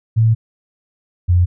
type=tone pair in turn; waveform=sine; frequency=112.3 / 88.59 Hz; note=A2 / F2; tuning=+36 / +25 cents; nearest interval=major third; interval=411 cents; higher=first; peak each=-9 dBFS; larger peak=neither; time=0.16-0.35 / 1.28-1.46 s; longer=first; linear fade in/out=20 ms; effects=none